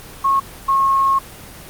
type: tone pair in turn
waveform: sine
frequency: 1091 / 1086 Hz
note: C#6 / C#6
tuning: -28 / -36 cents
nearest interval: unison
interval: 8 cents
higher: first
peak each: -12 dBFS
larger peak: neither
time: 0.24-0.4 / 0.68-1.19 s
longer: second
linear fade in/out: 10 ms
effects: pink hiss -37 dBFS RMS until 1.69 s + Opus 24 kbps